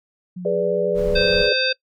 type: tone with vibrato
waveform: sine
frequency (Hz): 179.1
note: F3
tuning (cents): +44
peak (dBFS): -28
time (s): 0.36-1.42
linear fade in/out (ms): 10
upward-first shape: sine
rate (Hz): 8.3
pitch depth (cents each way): 21
type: chord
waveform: sine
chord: G# diminished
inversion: none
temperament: equal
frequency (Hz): 415.3 / 493.9 / 587.3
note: G#4 / B4 / D5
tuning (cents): 0 / 0 / 0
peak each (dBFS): -22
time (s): 0.45-1.53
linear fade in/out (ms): 5
type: noise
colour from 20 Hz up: brown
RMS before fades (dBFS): -28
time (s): 0.94-1.5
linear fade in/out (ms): 50
type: harmonic tone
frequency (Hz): 520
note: C5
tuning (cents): -11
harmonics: 1 / 3 / 5 / 7 / 9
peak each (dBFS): -24 / -24 / -24 / -24 / -24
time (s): 1.15-1.73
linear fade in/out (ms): 10
effects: noise-tail reverb RT60 0.1 s tail -22 dB re dry